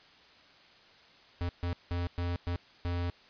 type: tone bursts at uneven times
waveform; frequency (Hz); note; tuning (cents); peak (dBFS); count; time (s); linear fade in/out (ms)
square; 87.4; F2; +2; -31; 6; 1.41-1.49 / 1.63-1.73 / 1.91-2.07 / 2.18-2.36 / 2.47-2.56 / 2.85-3.1; 0
effects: white hiss -58 dBFS RMS until 3.29 s + resampled to 11025 Hz